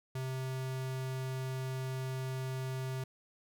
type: tone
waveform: square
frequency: 130.81 Hz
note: C3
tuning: in tune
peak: -36 dBFS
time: 0.15-3.04 s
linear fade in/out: 5 ms
effects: none